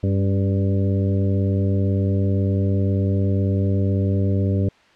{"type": "harmonic tone with a mistuned harmonic", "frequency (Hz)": 98, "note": "G2", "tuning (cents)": 0, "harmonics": [1, 2, 3, 4, 5, 6], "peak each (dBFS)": [-18, -24, -28, -30, -32, -34], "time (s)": [0.03, 4.69], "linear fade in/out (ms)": 5, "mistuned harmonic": 3, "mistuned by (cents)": -47, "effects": ["white hiss -53 dBFS RMS until 4.95 s", "low-pass 3000 Hz 12 dB/octave"]}